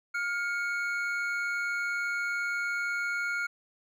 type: tone pair together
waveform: triangle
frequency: 1411.2 / 2217 Hz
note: F6 / C#7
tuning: +18 / 0 cents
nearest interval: minor sixth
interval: 782 cents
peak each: -28 / -33 dBFS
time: 0.14-3.47 s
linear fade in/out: 10 ms
effects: none